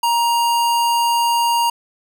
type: tone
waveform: square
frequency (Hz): 940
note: A#5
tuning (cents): +14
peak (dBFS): -15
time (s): 0.03-1.7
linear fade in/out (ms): 5
effects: none